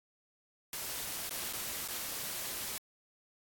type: noise with dropouts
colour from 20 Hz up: white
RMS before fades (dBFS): -39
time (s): 0.73-2.78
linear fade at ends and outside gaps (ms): 1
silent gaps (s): 1.294-1.308 / 1.528-1.533 / 1.878-1.885
effects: AAC 64 kbps